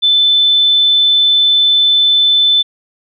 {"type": "tone", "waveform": "sine", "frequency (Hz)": 3520, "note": "A7", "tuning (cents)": 0, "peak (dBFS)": -7, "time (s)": [0.02, 2.63], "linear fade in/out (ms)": 20, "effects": []}